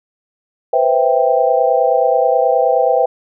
sine chord, C major seventh, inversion third, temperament equal with one note detuned, 493.9 / 523.3 / 659.3 / 786.3 Hz, B4 / C5 / E5 / G5, 0 / 0 / 0 / +5 cents, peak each -16 dBFS, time 0.73-3.06 s, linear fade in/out 5 ms, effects none

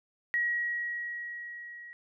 sine tone with level ramp, 1906 Hz, A#6, 38 cents sharp, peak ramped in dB -25 to -44 dBFS, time 0.34-1.93 s, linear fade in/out 0 ms, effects none

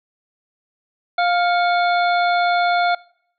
harmonic tone with a mistuned harmonic, 702 Hz, F5, 9 cents sharp, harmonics 1 / 2 / 3 / 5 / 6, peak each -16 / -22 / -26 / -30 / -32 dBFS, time 1.18-2.95 s, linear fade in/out 5 ms, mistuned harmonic 3, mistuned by +85 cents, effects noise-tail reverb RT60 0.7 s tail -24 dB re dry

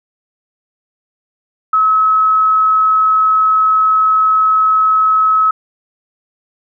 sine tone, 1287 Hz, E6, 42 cents flat, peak -8 dBFS, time 1.73-5.51 s, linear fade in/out 5 ms, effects none

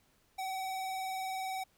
square tone with vibrato, 760 Hz, F#5, 46 cents sharp, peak -36 dBFS, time 0.38-1.64 s, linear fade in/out 10 ms, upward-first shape triangle, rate 20 Hz, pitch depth 37 cents each way, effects pink hiss -70 dBFS RMS until 1.77 s

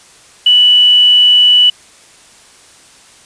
sine tone with quantisation, 2960 Hz, F#7, in tune, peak -4 dBFS, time 0.46-1.7 s, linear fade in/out 5 ms, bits 5, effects white hiss -42 dBFS RMS until 3.25 s + resampled to 22050 Hz

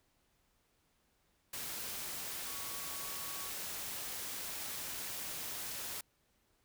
sine tone in noise, 1122 Hz, C#6, 21 cents sharp, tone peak -52 dBFS, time 2.47-3.51 s, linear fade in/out 5 ms, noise white, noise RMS -42 dBFS, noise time 1.53-6.01 s, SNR -13 dB, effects pink hiss -75 dBFS RMS until 6.64 s

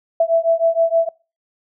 sine beating tone pair, 659.3 / 665.7 Hz, E5 / E5, 0 / +17 cents, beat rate 6.4 Hz, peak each -15 / -16 dBFS, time 0.2-1.09 s, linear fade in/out 5 ms, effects noise-tail reverb RT60 0.3 s tail -23 dB re dry

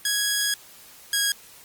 10% pulse tone pair in turn, 1661.2 / 1645 Hz, G#6 / G#6, 0 / -17 cents, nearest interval unison, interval 17 cents, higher first, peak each -13 / -12 dBFS, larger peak second, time 0.05-0.54 / 1.13-1.32 s, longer first, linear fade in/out 2 ms, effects white hiss -48 dBFS RMS until 1.64 s + Opus 32 kbps

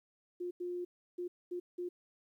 sine tone bursts at uneven times, 354.8 Hz, F4, 27 cents sharp, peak -36 dBFS, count 5, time 0.4-0.51 / 0.6-0.85 / 1.18-1.28 / 1.51-1.6 / 1.78-1.89 s, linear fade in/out 10 ms, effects 12-bit

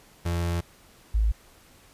35% pulse / sine tone pair in turn, 85.6 / 53.92 Hz, F2 / A1, -34 / -34 cents, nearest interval minor sixth, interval 800 cents, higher first, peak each -23 / -19 dBFS, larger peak second, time 0.25-0.61 / 1.14-1.32 s, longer first, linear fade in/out 10 ms, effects pink hiss -55 dBFS RMS until 1.93 s + resampled to 32000 Hz

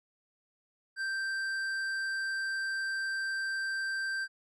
triangle tone with tanh clipping, 1568 Hz, G6, in tune, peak -33 dBFS, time 0.96-4.28 s, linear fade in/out 50 ms, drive 14 dB, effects none

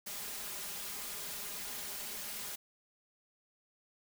white noise with comb filter, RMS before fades -42 dBFS, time 0.06-2.56 s, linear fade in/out 10 ms, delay 4.9 ms, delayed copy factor +0.9, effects none

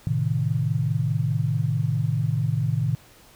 sine chord, A diminished, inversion none, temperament equal with one note detuned, 110.57 / 130.81 / 155.56 Hz, A2 / C3 / Eb3, +9 / 0 / 0 cents, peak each -25 dBFS, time 0.07-2.95 s, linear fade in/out 0 ms, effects pink hiss -52 dBFS RMS until 3.35 s

